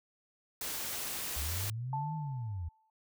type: noise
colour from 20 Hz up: white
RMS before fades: -38 dBFS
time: 0.61-1.7 s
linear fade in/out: 2 ms
type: linear two-way sweep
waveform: sine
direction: up then down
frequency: 65.6 to 160 to 76.8 Hz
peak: -35 dBFS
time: 1.36-2.69 s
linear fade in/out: 10 ms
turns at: 2.15 s
type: tone with exponential decay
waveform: sine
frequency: 879 Hz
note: A5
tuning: 2 cents flat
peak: -32 dBFS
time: 1.93-2.9 s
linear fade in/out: 2 ms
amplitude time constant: 210 ms
effects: none